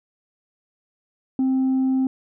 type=tone; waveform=sine; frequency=262.5 Hz; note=C4; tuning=6 cents sharp; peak=-15 dBFS; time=1.39-2.07 s; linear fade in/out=2 ms; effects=tanh soft clip ceiling -16 dBFS